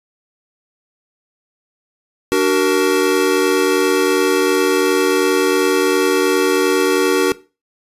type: chord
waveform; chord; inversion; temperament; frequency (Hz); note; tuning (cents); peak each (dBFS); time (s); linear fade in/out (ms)
square; D augmented; none; equal with one note detuned; 293.7 / 376.5 / 466.2; D4 / F#4 / A#4; 0 / +30 / 0; -19 / -16 / -18; 2.32-7.32; 0
effects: noise-tail reverb RT60 0.3 s tail -18 dB re dry + resampled to 32000 Hz